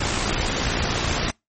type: noise with amplitude modulation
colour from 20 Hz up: pink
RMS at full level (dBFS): -21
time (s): 0-1.31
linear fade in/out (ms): 10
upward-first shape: sine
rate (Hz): 58.6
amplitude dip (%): 45
effects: noise-tail reverb RT60 0.2 s tail -26 dB re dry + MP3 32 kbps